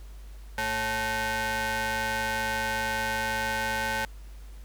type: ring-modulated tone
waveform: sawtooth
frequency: 325.4 Hz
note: E4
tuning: 22 cents flat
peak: -20 dBFS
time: 0.58-4.05 s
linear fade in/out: 2 ms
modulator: 1200 Hz
effects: added 50 Hz sine -41 dBFS peak until 4.64 s + pink hiss -57 dBFS RMS until 4.64 s

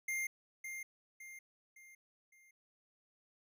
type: tone with echo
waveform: square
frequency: 2110 Hz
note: C7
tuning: 14 cents sharp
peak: -36 dBFS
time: 0.08-0.27 s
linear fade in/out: 5 ms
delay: 560 ms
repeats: 4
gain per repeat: -7 dB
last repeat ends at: 2.51 s
effects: none

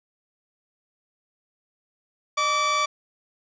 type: tone pair together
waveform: sawtooth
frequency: 610 / 1155.9 Hz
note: D#5 / D6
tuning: -34 / -28 cents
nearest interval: major seventh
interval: 1106 cents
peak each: -27 / -17 dBFS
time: 2.37-2.86 s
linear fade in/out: 10 ms
effects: resampled to 16000 Hz + 9-bit

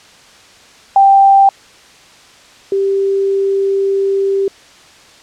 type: tone pair in turn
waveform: sine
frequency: 786 / 392 Hz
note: G5 / G4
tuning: +4 / 0 cents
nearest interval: octave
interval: 1204 cents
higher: first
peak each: -4 / -11 dBFS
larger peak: first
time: 0.96-1.49 / 2.72-4.48 s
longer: second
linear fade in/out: 2 ms
effects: white hiss -42 dBFS RMS until 5.22 s + low-pass 6000 Hz 12 dB/octave

